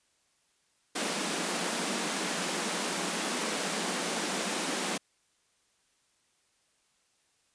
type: high-pass noise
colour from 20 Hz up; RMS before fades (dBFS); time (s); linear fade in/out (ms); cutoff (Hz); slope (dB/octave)
pink; -32; 0.95-4.98; 10; 170; 96
effects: white hiss -71 dBFS RMS until 7.54 s + resampled to 22050 Hz